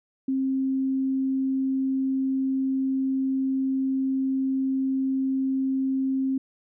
sine tone, 266 Hz, C4, 29 cents sharp, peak -22 dBFS, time 0.28-6.38 s, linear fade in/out 5 ms, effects none

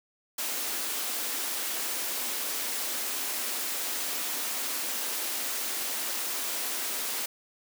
white high-pass noise, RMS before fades -32 dBFS, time 0.38-7.26 s, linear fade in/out 5 ms, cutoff 220 Hz, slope 96 dB/octave, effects none

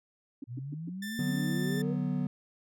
sine tone bursts, 277.5 Hz, C#4, 2 cents sharp, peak -36 dBFS, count 4, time 0.42-0.894 s, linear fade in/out 5 ms, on 21 ms, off 130 ms
sine exponential sweep, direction up, 115.4 to 501 Hz, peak -36 dBFS, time 0.47-1.96 s, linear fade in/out 50 ms
sawtooth tone, 1775 Hz, A6, 15 cents sharp, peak -35 dBFS, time 1.02-1.82 s, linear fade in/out 5 ms
triangle chord, B minor, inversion first, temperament just, 148.16 / 185.21 / 246.9 Hz, D3 / F#3 / B3, +16 / +2 / 0 cents, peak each -31 dBFS, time 1.19-2.27 s, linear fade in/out 2 ms
effects none

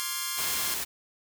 5% pulse chord, D half-diminished seventh, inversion third, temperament equal with one note detuned, 1055.6 / 1174.7 / 1396.9 / 1661.2 Hz, C6 / D6 / F6 / Ab6, +15 / 0 / 0 / 0 cents, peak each -21 / -27 / -26 / -25 dBFS, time 0-0.74 s, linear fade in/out 0 ms
white noise, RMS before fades -32 dBFS, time 0.37-0.85 s, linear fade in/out 20 ms
effects none

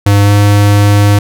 square tone with pitch glide, 101.2 to 102.32 Hz, G#2 to G#2, -44 to -25 cents, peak -5 dBFS, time 0.06-1.19 s, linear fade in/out 5 ms, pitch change +19 cents, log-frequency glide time 0.23-0.31 s, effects none

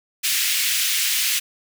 pink high-pass noise, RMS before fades -21 dBFS, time 0.23-1.4 s, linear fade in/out 20 ms, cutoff 2100 Hz, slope 24 dB/octave, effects none

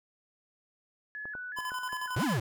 sine tone with vibrato, 1591 Hz, G6, 25 cents sharp, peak -37 dBFS, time 1.15-2.37 s, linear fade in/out 0 ms, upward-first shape square, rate 2.7 Hz, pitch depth 120 cents each way
clicks, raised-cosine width 1 ms, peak -31 dBFS, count 5, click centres 1.255 / 1.352 / 1.587 / 1.719 / 1.93 s
square tone with tremolo, 1014 Hz, B5, 45 cents sharp, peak -34 dBFS, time 1.56-2.37 s, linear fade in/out 20 ms, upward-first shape square, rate 11 Hz, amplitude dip 60%
square exponential two-way sweep, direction up then down, 90.5 to 330 to 101.6 Hz, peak -28 dBFS, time 2.16-2.4 s, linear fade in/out 5 ms, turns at 2.24 s
effects none

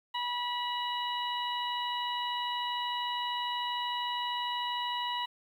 harmonic tone, 973 Hz, B5, 26 cents flat, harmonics 1 / 2 / 3 / 4, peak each -33 / -41 / -37 / -40 dBFS, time 0.14-5.26 s, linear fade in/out 10 ms, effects 10-bit

